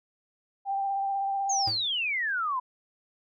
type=tone with vibrato; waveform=sine; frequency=788 Hz; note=G5; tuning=9 cents sharp; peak=-26 dBFS; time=0.65-1.71 s; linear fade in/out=50 ms; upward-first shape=sine; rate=16 Hz; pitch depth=19 cents each way
type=exponential sweep; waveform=sine; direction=down; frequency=6720 to 978 Hz; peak=-26 dBFS; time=1.49-2.6 s; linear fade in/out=10 ms
type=tone with exponential decay; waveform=square; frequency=109.1 Hz; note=A2; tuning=14 cents flat; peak=-33 dBFS; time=1.67-1.9 s; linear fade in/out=5 ms; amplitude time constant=49 ms
effects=none